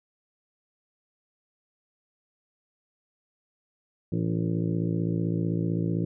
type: harmonic tone with a mistuned harmonic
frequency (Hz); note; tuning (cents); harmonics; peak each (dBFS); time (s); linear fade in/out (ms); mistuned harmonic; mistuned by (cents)
55.7; A1; +22; 2 / 3 / 4 / 5 / 6 / 7 / 8 / 9 / 10; -30 / -27 / -41 / -34 / -33 / -41 / -40 / -46 / -48; 4.12-6.05; 5; 8; +29
effects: none